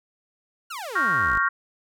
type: exponential sweep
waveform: sawtooth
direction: down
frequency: 1480 to 41.2 Hz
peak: -28 dBFS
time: 0.7-1.39 s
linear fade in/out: 10 ms
type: chord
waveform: sine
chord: G half-diminished seventh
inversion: second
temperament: equal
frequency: 1108.7 / 1396.9 / 1568 / 1864.7 Hz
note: Db6 / F6 / G6 / Bb6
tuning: 0 / 0 / 0 / 0 cents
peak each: -24 / -23 / -26 / -27 dBFS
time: 0.95-1.49 s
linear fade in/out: 10 ms
effects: none